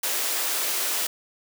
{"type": "high-pass noise", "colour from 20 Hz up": "white", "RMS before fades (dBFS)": -26, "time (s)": [0.03, 1.07], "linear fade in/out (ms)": 5, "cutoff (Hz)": 320, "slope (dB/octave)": 24, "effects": []}